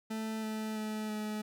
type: tone with pitch steps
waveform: 40% pulse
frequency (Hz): 220 / 217.7 / 215.5 / 213.2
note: A3 / A3 / A3 / G#3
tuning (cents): 0 / -18 / -36 / +46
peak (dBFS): -34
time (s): 0.1-1.42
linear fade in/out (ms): 10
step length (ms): 330
effects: none